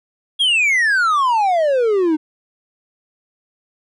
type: exponential sweep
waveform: triangle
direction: down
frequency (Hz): 3356 to 299.5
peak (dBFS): -11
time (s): 0.39-2.17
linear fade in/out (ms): 20
effects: resampled to 24000 Hz